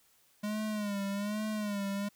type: tone with vibrato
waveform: square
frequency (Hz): 206.5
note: G#3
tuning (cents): -10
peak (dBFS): -33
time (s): 0.43-2.09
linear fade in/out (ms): 10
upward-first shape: sine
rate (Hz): 1.2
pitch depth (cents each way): 75
effects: white hiss -67 dBFS RMS until 2.15 s